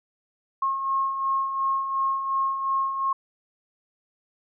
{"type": "beating tone pair", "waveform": "sine", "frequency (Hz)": [1078, 1080.8], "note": ["C#6", "C#6"], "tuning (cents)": [-49, -44], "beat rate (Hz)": 2.8, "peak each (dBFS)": [-32, -23], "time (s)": [0.62, 3.13], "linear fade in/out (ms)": 5, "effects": []}